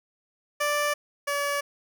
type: tone pair in turn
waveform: 15% pulse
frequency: 587.3 / 571.2 Hz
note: D5 / D5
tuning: 0 / -48 cents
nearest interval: unison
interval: 48 cents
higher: first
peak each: -17 / -19 dBFS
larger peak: first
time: 0.6-0.94 / 1.27-1.61 s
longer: neither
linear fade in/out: 10 ms
effects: none